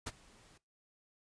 pink noise with ADSR envelope, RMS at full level -38 dBFS, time 0.06-0.58 s, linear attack 11 ms, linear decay 37 ms, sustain -24 dB, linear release 8 ms, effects noise-tail reverb RT60 0.2 s tail -19 dB re dry + resampled to 22050 Hz

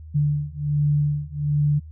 sine beating tone pair, 146.3 / 147.6 Hz, D3 / D3, -6 / +9 cents, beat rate 1.3 Hz, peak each -22 dBFS, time 0.14-1.8 s, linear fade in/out 20 ms, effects added 78 Hz sine -37 dBFS peak until 1.91 s

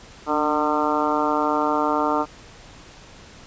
harmonic tone with a mistuned harmonic, 151 Hz, D3, 48 cents sharp, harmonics 2 / 3 / 4 / 5 / 6 / 7 / 8 / 9, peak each -25 / -28 / -27 / -28 / -25 / -29 / -26 / -30 dBFS, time 0.26-2.26 s, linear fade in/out 50 ms, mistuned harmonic 2, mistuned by -38 cents, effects pink hiss -45 dBFS RMS until 3.46 s + resampled to 16000 Hz

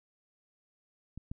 clicks, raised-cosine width 5 ms, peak -30 / -26 dBFS, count 2, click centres 1.176 / 1.315 s, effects none

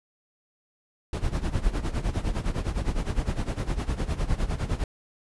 brown noise with tremolo, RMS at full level -24 dBFS, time 1.13-4.84 s, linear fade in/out 2 ms, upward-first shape sine, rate 9.8 Hz, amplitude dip 80%, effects resampled to 24000 Hz

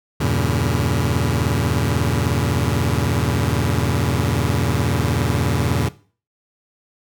sawtooth chord, E diminished seventh, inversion none, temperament just, 82.41 / 98.89 / 118.67 / 142.4 Hz, E2 / G2 / Bb2 / Db3, 0 / +16 / +31 / +47 cents, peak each -19 / -20 / -18 / -18 dBFS, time 0.2-5.89 s, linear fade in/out 10 ms, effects noise-tail reverb RT60 0.4 s tail -18 dB re dry

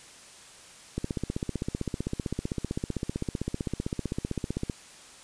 click train, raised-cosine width 3 ms, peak -16 dBFS, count 59, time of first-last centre 0.98-4.698 s, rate 15.6 Hz, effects white hiss -50 dBFS RMS until 5.23 s + resampled to 22050 Hz

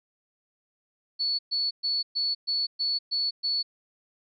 sine tone bursts, 4428 Hz, C#8, 3 cents flat, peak -24 dBFS, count 8, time 1.19-3.63 s, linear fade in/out 20 ms, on 200 ms, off 120 ms, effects none

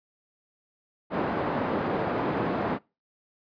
pink band-pass noise, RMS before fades -28 dBFS, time 1.1-2.79 s, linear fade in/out 50 ms, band 200 to 1100 Hz, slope 12 dB/octave, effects noise-tail reverb RT60 0.3 s tail -25 dB re dry + resampled to 11025 Hz

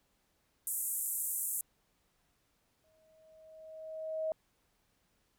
white band-pass noise, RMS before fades -36 dBFS, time 0.67-1.61 s, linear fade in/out 2 ms, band 7700 to 14000 Hz, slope 48 dB/octave
sine tone with exponential growth, 634 Hz, D#5, 32 cents sharp, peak -30 dBFS, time 2.84-4.32 s, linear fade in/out 1 ms, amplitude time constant 320 ms
effects pink hiss -75 dBFS RMS until 5.38 s

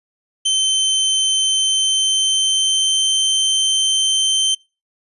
sawtooth tone with pitch glide, 3092 to 3110 Hz, G7 to G7, -24 to -14 cents, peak -11 dBFS, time 0.45-4.55 s, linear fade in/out 10 ms, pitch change +10 cents, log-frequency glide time 1.36-3.06 s, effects noise-tail reverb RT60 0.3 s tail -26 dB re dry + resampled to 24000 Hz

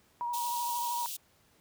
sine tone with vibrato, 955 Hz, A#5, 42 cents sharp, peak -31 dBFS, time 0.21-1.06 s, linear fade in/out 0 ms, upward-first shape triangle, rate 13 Hz, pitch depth 30 cents each way
white high-pass noise, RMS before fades -39 dBFS, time 0.33-1.17 s, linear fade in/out 10 ms, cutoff 2800 Hz, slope 48 dB/octave
effects pink hiss -66 dBFS RMS until 1.6 s + high-pass 60 Hz 12 dB/octave

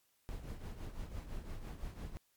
brown noise with tremolo, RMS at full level -41 dBFS, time 0.29-2.17 s, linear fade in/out 0 ms, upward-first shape triangle, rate 5.9 Hz, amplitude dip 70%, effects white hiss -75 dBFS RMS until 2.36 s + MP3 96 kbps

